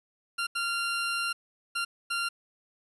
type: tone bursts at uneven times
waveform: 20% pulse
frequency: 1386 Hz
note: F6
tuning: 14 cents flat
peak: -23 dBFS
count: 4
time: 0.38-0.47 / 0.55-1.33 / 1.75-1.85 / 2.1-2.29 s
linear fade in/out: 10 ms
effects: resampled to 24000 Hz + 9-bit